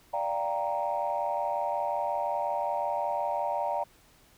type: chord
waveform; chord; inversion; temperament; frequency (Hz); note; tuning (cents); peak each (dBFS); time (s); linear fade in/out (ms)
sine; G minor seventh; second; equal; 587.3 / 698.5 / 784 / 932.3; D5 / F5 / G5 / Bb5; 0 / 0 / 0 / 0; -32 / -33 / -33 / -31; 0.13-3.84; 10
effects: tanh soft clip ceiling -19 dBFS + pink hiss -60 dBFS RMS until 4.37 s